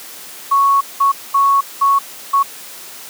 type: tone bursts at uneven times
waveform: sine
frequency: 1108.7 Hz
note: C#6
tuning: in tune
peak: -9 dBFS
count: 5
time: 0.51-0.81 / 1-1.12 / 1.34-1.61 / 1.81-1.99 / 2.33-2.43 s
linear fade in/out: 10 ms
effects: white hiss -34 dBFS RMS until 3.09 s + high-pass 200 Hz 12 dB/octave